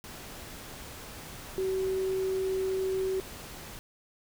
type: tone in noise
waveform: sine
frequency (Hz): 379.4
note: F#4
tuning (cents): +43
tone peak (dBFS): -27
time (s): 1.58-3.2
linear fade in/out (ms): 0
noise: pink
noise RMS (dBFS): -44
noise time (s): 0.04-3.79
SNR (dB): +14
effects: none